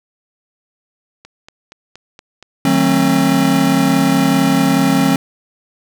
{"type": "click train", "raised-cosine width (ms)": 0.2, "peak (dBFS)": -20, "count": 6, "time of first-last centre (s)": [1.25, 2.426], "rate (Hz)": 4.25}
{"type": "chord", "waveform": "square", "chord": "D# diminished seventh", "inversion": "none", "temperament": "just", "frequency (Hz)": [155.56, 186.68, 224, 268.8], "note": ["D#3", "F#3", "A3", "C4"], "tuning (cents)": [0, 16, 31, 47], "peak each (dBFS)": [-20, -18, -20, -14], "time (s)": [2.65, 5.16], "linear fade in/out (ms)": 2}
{"effects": []}